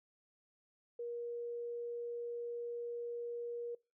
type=tone; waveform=sine; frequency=474.7 Hz; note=A#4; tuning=31 cents sharp; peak=-39 dBFS; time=0.99-3.75 s; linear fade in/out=5 ms; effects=noise-tail reverb RT60 0.3 s tail -24 dB re dry